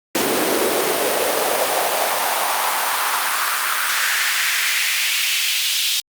pink noise with high-pass filter sweep, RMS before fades -19 dBFS, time 0.15-6 s, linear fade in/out 0 ms, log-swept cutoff 320 to 3400 Hz, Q 2.3, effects Opus 48 kbps

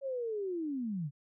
sine linear sweep, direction down, 557 to 132.3 Hz, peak -33 dBFS, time 0.01-1.11 s, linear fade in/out 50 ms, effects none

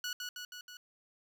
15% pulse tone with echo, 1468 Hz, F#6, 14 cents flat, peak -29 dBFS, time 0.04-0.13 s, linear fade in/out 2 ms, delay 160 ms, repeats 4, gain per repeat -3 dB, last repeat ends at 0.77 s, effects none

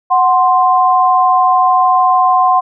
sine tone pair together, 740 / 1046.5 Hz, F#5 / C6, 0 / 0 cents, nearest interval tritone, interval 600 cents, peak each -10 dBFS, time 0.1-2.61 s, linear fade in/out 20 ms, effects none

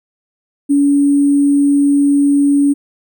sine tone with sample-and-hold, 283.8 Hz, C#4, 41 cents sharp, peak -8 dBFS, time 0.69-2.74 s, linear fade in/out 20 ms, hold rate 8820 Hz, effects none

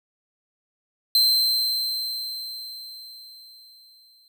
45% pulse tone with exponential decay, 4109 Hz, C8, 32 cents flat, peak -14 dBFS, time 1.15-4.28 s, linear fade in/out 1 ms, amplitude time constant 680 ms, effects none

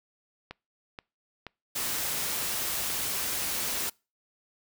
click train, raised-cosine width 0.3 ms, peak -23 dBFS, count 6, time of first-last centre 0.51-2.902 s, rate 2.09 Hz
white noise, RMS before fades -31 dBFS, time 1.75-3.9 s, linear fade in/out 10 ms
effects noise-tail reverb RT60 0.3 s tail -26 dB re dry

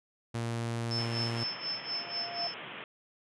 sawtooth tone, 116.4 Hz, A#2, 2 cents flat, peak -28 dBFS, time 0.34-1.44 s, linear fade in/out 10 ms
sine tone with tremolo, 5274 Hz, E8, in tune, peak -31 dBFS, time 0.91-2.54 s, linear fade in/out 0 ms, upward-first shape sine, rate 4.1 Hz, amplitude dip 85%
white band-pass noise, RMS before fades -44 dBFS, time 0.98-2.84 s, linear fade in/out 2 ms, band 110 to 3300 Hz, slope 96 dB/octave
sine tone with exponential growth, 695 Hz, F5, 9 cents flat, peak -34 dBFS, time 1.36-2.47 s, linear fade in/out 0 ms, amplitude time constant 240 ms
effects resampled to 24000 Hz

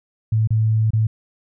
sine tone with dropouts, 110 Hz, A2, in tune, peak -14 dBFS, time 0.32-1.07 s, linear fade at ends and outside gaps 5 ms, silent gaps 0.474-0.505 / 0.906-0.933 s, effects none

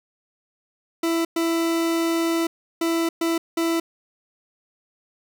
40% pulse tone bursts at uneven times, 331.9 Hz, E4, 12 cents sharp, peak -19 dBFS, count 5, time 1.03-1.25 / 1.36-2.47 / 2.81-3.09 / 3.21-3.38 / 3.57-3.8 s, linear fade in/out 5 ms, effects none

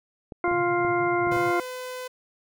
clicks, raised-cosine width 2 ms, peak -24 dBFS, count 7, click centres 0.322 / 0.479 / 0.514 / 0.849 / 1.271 / 1.322 / 1.367 s
harmonic tone, 350.1 Hz, F4, 4 cents sharp, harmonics 1 / 2 / 3 / 4 / 6, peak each -24 / -27 / -29 / -30 / -32 dBFS, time 0.44-1.6 s, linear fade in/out 2 ms
pink band-pass noise, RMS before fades -40 dBFS, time 0.52-1.51 s, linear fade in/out 10 ms, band 110 to 150 Hz, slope 96 dB/octave
sawtooth tone, 506 Hz, B4, 42 cents sharp, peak -29 dBFS, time 1.31-2.08 s, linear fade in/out 10 ms
effects none

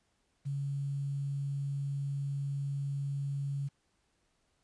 sine tone with quantisation, 140 Hz, C#3, 18 cents sharp, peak -32 dBFS, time 0.45-3.69 s, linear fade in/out 20 ms, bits 10, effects pink hiss -75 dBFS RMS until 4.63 s + resampled to 22050 Hz

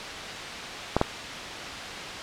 clicks, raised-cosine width 1 ms, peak -6 dBFS, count 2, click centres 0.966 / 1.014 s, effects white hiss -34 dBFS RMS until 2.22 s + low-pass 4000 Hz 12 dB/octave

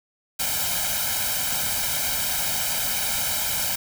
white noise with comb filter, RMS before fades -25 dBFS, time 0.39-3.76 s, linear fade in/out 10 ms, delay 1.3 ms, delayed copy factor +0.9, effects none

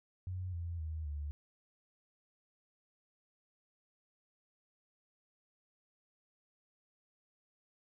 sine tone with pitch steps, 91.8 / 85.16 / 79 / 73.28 Hz, F#2 / F2 / D#2 / D2, -13 / -43 / +27 / -3 cents, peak -37 dBFS, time 0.27-1.31 s, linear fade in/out 0 ms, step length 260 ms, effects none

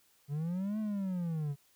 triangle linear two-way sweep, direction up then down, 138.2 to 218.8 to 138.2 Hz, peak -30 dBFS, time 0.28-1.56 s, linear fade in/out 50 ms, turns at 0.79 s, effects white hiss -68 dBFS RMS until 1.75 s

